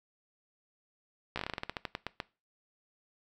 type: slowing click train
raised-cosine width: 0.3 ms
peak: -18 dBFS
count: 16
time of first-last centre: 1.36-2.202 s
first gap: 15 ms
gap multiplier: 1.17
effects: noise-tail reverb RT60 0.3 s tail -20 dB re dry